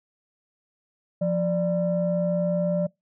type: tone pair together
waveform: sine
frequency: 175 / 590.7 Hz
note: F3 / D5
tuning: +4 / +10 cents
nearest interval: octave + major sixth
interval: 2106 cents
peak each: -23 dBFS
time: 1.21-2.87 s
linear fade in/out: 10 ms
effects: noise-tail reverb RT60 0.2 s tail -25 dB re dry + tanh soft clip ceiling -15 dBFS